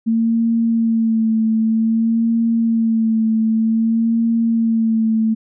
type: tone with vibrato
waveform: sine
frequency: 225.5 Hz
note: A3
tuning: 43 cents sharp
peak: -13 dBFS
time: 0.06-5.35 s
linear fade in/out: 20 ms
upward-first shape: sine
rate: 0.53 Hz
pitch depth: 31 cents each way
effects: none